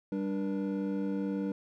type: tone cluster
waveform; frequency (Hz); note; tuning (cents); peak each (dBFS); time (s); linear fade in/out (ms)
triangle; 196.1 / 294.5 / 479.1; G3 / D4 / A#4; +1 / +5 / +47; -31 / -32 / -37; 0.12-1.52; 2
effects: none